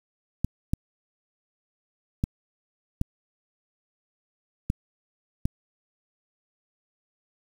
clicks, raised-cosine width 5 ms, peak -11 dBFS, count 6, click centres 0.446 / 0.735 / 2.239 / 3.014 / 4.701 / 5.455 s, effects 7-bit

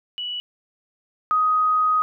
sine tone pair in turn, 2947 / 1252.7 Hz, F#7 / D#6, -8 / +11 cents, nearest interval octave + minor third, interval 1481 cents, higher first, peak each -26 / -16 dBFS, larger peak second, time 0.18-0.4 / 1.31-2.02 s, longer second, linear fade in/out 0 ms, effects none

